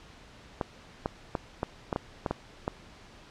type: clicks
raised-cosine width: 1 ms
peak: -14 dBFS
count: 9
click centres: 0.612 / 1.059 / 1.352 / 1.631 / 1.928 / 1.961 / 2.262 / 2.31 / 2.679 s
effects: pink hiss -52 dBFS RMS until 3.3 s + low-pass 5000 Hz 12 dB/octave